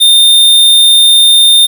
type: tone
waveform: square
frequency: 3628 Hz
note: A#7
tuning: 48 cents flat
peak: -3 dBFS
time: 0-1.67 s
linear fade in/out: 20 ms
effects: 7-bit